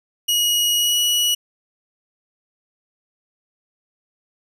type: tone with pitch glide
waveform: sawtooth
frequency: 2900 to 2925 Hz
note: F#7 to F#7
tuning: -35 to -21 cents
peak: -13 dBFS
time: 0.28-1.35 s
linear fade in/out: 10 ms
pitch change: +14 cents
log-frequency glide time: 0.78-0.98 s
effects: none